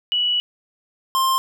sine / square tone pair in turn, 2942 / 1054.7 Hz, F#7 / C6, -11 / +14 cents, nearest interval octave + tritone, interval 1775 cents, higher first, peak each -17 dBFS, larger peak neither, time 0.12-0.4 / 1.15-1.38 s, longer first, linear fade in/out 0 ms, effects none

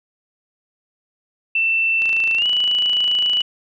sine tone with pitch glide, 2675 to 2951 Hz, E7 to F#7, +25 to -5 cents, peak -15 dBFS, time 1.55-3.42 s, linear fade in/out 5 ms, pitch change +170 cents, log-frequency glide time 2.36-2.46 s
click train, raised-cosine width 0.2 ms, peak -16 dBFS, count 39, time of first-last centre 2.02-3.407 s, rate 27.4 Hz
effects none

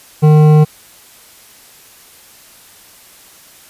sine tone with hard clipping, 152.6 Hz, D#3, 33 cents flat, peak -6 dBFS, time 0.22-0.65 s, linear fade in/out 20 ms, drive 11 dB, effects white hiss -42 dBFS RMS until 3.69 s + resampled to 32000 Hz

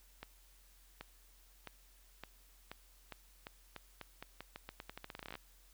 accelerating click train, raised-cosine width 0.3 ms, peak -29 dBFS, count 27, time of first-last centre 0.23-5.354 s, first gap 780 ms, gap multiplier 0.85, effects added 44 Hz sine -63 dBFS peak until 5.73 s + white hiss -67 dBFS RMS until 5.73 s

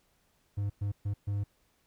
triangle tone bursts at uneven times, 101.3 Hz, G#2, 43 cents flat, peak -27 dBFS, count 4, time 0.57-0.7 / 0.81-0.92 / 1.05-1.14 / 1.27-1.44 s, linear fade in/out 10 ms, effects pink hiss -71 dBFS RMS until 1.86 s

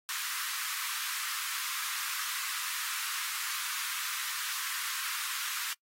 pink high-pass noise, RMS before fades -36 dBFS, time 0.09-5.73 s, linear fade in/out 0 ms, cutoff 1100 Hz, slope 48 dB/octave, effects noise-tail reverb RT60 0.1 s tail -24 dB re dry + AAC 48 kbps

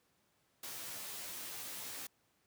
white noise with comb filter, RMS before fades -45 dBFS, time 0.63-2.07 s, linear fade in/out 5 ms, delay 13 ms, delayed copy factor -0.95, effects pink hiss -75 dBFS RMS until 2.46 s + high-pass 100 Hz 12 dB/octave

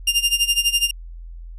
sawtooth tone with tremolo, 2802 Hz, F7, 5 cents sharp, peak -10 dBFS, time 0.07-0.91 s, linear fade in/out 5 ms, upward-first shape sine, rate 12 Hz, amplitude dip 85%, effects added 42 Hz sine -33 dBFS peak until 1.58 s + resampled to 32000 Hz

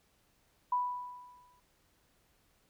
sine tone with exponential decay, 987.8 Hz, B5, in tune, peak -26 dBFS, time 0.72-1.6 s, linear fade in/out 5 ms, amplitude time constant 190 ms, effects pink hiss -71 dBFS RMS until 2.69 s

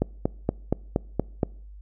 click train, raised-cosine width 2 ms, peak -8 dBFS, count 7, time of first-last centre 0.02-1.432 s, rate 4.25 Hz, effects noise-tail reverb RT60 0.6 s tail -25 dB re dry + added 50 Hz sine -41 dBFS peak until 1.81 s

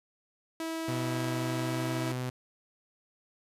sawtooth tone, 325.2 Hz, E4, 23 cents flat, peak -29 dBFS, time 0.6-2.12 s, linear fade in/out 2 ms
sawtooth tone with pitch glide, 124.9 to 126.5 Hz, B2 to B2, +20 to +42 cents, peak -28 dBFS, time 0.88-2.3 s, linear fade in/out 5 ms, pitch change +22 cents, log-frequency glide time 1.16-1.84 s
effects resampled to 32000 Hz

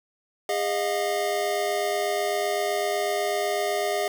square tone cluster, 407.9 / 621 / 709 Hz, G#4 / D#5 / F5, -31 / -3 / +26 cents, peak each -29 dBFS, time 0.49-4.08 s, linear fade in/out 2 ms, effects 8-bit

